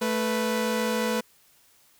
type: tone pair together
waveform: sawtooth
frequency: 220 / 493.9 Hz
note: A3 / B4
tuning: 0 / 0 cents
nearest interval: octave + major second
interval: 1400 cents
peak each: -23 dBFS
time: 0.01-1.21 s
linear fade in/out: 10 ms
effects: white hiss -60 dBFS RMS until 1.99 s